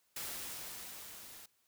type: noise with level ramp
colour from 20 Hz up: white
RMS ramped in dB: -41 to -53 dBFS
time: 0.16-1.46 s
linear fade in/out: 5 ms
effects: white hiss -75 dBFS RMS until 1.67 s